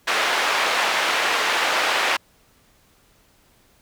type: band-pass noise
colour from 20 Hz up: white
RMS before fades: -21 dBFS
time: 0.07-2.17 s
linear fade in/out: 10 ms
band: 560 to 2400 Hz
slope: 12 dB/octave
effects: pink hiss -58 dBFS RMS until 3.81 s